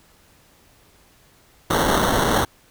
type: noise with sample-and-hold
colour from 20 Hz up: violet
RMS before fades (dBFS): -19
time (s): 1.7-2.45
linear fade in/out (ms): 5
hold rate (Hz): 2450
effects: pink hiss -55 dBFS RMS until 2.7 s